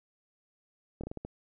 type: slowing click train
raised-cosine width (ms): 2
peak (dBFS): -25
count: 6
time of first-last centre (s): 1.01-1.25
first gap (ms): 26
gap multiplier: 1.31
effects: none